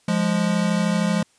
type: tone pair together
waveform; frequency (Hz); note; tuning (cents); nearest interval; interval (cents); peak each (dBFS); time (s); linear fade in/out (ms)
square; 174.61 / 207.6; F3 / G#3; 0 / 0; minor third; 300; -22; 0.08-1.23; 5
effects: white hiss -60 dBFS RMS until 1.38 s + resampled to 22050 Hz